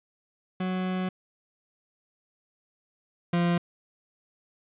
40% pulse tone pair in turn, 185 / 173.11 Hz, F#3 / F3, 0 / -15 cents, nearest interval minor second, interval 115 cents, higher first, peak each -26 / -21 dBFS, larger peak second, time 0.6-1.09 / 3.33-3.58 s, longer first, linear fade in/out 5 ms, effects resampled to 8000 Hz + 10-bit

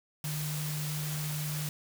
sine tone in noise, 151 Hz, D3, 48 cents sharp, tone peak -33 dBFS, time 0.24-1.69 s, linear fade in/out 2 ms, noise white, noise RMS -39 dBFS, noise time 0.24-1.69 s, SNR +3 dB, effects none

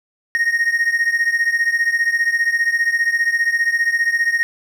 triangle beating tone pair, 1858 / 1873 Hz, A#6 / A#6, -6 / +8 cents, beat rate 15 Hz, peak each -15 / -18 dBFS, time 0.35-4.43 s, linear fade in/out 0 ms, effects none

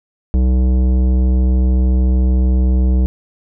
triangle tone with tanh clipping, 63.3 Hz, B1, 43 cents sharp, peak -12 dBFS, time 0.34-3.06 s, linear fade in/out 0 ms, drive 18 dB, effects none

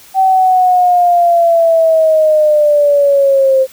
sine linear sweep, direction down, 769 to 523.3 Hz, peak -6 dBFS, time 0.14-3.67 s, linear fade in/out 50 ms, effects white hiss -40 dBFS RMS until 3.72 s

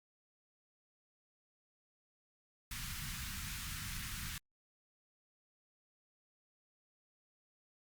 pink band-stop noise, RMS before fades -43 dBFS, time 2.71-4.38 s, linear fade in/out 2 ms, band 190 to 1300 Hz, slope 24 dB/octave, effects Opus 48 kbps

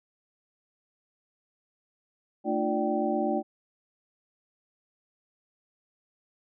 sine tone cluster, 225.2 / 301.1 / 349.3 / 587 / 774 Hz, A3 / D4 / F4 / D5 / G5, +40 / +43 / 0 / -1 / -22 cents, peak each -31 dBFS, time 2.44-3.43 s, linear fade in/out 50 ms, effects none

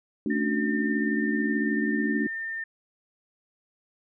sine chord, D major seventh, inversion second, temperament just, 220.2 / 275.3 / 293.7 / 367.1 Hz, A3 / C#4 / D4 / F#4, +2 / -12 / 0 / -14 cents, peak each -27 / -33 / -28 / -33 dBFS, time 0.26-2.27 s, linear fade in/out 2 ms
sine tone, 1806 Hz, A6, 45 cents sharp, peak -30 dBFS, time 0.3-2.64 s, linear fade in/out 5 ms
effects none

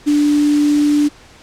sine tone in noise, 293.7 Hz, D4, in tune, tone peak -10 dBFS, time 0.06-1.09 s, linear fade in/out 20 ms, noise white, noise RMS -28 dBFS, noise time 0.06-1.09 s, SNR +15 dB, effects pink hiss -43 dBFS RMS until 1.42 s + low-pass 7000 Hz 12 dB/octave

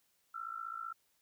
sine tone with amplitude modulation, 1344 Hz, E6, 33 cents sharp, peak -36 dBFS, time 0.34-0.93 s, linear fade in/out 10 ms, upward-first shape sine, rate 55.5 Hz, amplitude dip 85%, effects white hiss -75 dBFS RMS until 1.21 s

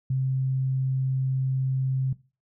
sine tone, 131.9 Hz, C3, 14 cents sharp, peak -22 dBFS, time 0.1-2.13 s, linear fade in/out 5 ms, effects noise-tail reverb RT60 0.3 s tail -18 dB re dry

